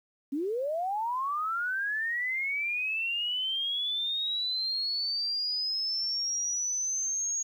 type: linear sweep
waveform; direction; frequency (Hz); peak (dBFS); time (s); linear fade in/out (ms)
sine; up; 261.6 to 6645; -28; 0.32-7.43; 10
effects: 10-bit